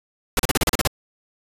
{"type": "noise bursts", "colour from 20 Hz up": "pink", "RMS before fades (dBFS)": -18, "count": 9, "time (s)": [0.37, 0.874], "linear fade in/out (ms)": 2, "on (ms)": 24, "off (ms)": 36, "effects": ["resampled to 32000 Hz"]}